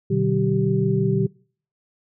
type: tone cluster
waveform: sine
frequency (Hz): 123.1 / 149.2 / 189.9 / 389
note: B2 / D3 / F#3 / G4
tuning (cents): -5 / +28 / +45 / -13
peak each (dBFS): -23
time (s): 0.1-1.27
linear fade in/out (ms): 10
effects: noise-tail reverb RT60 0.5 s tail -25 dB re dry